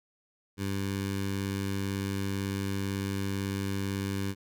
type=tone with notch filter; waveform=15% pulse; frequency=98 Hz; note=G2; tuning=in tune; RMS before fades=-32 dBFS; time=0.57-4.35 s; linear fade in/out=50 ms; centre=720 Hz; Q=0.97; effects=none